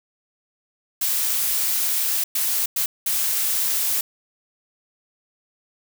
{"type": "noise bursts at uneven times", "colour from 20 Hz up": "blue", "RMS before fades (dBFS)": -22, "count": 4, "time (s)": [[1.01, 2.24], [2.35, 2.66], [2.76, 2.86], [3.06, 4.01]], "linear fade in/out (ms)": 5, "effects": []}